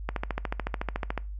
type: click train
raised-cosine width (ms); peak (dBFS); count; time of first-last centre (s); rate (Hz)
0.5; -14; 16; 0.09-1.177; 13.8
effects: noise-tail reverb RT60 0.3 s tail -22 dB re dry + added 50 Hz sine -34 dBFS peak until 1.39 s